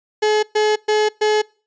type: tone bursts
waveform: 35% pulse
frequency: 426.2 Hz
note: G#4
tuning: 45 cents sharp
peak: -12 dBFS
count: 4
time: 0.22-1.42 s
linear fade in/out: 10 ms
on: 210 ms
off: 120 ms
effects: noise-tail reverb RT60 0.4 s tail -26 dB re dry + resampled to 16000 Hz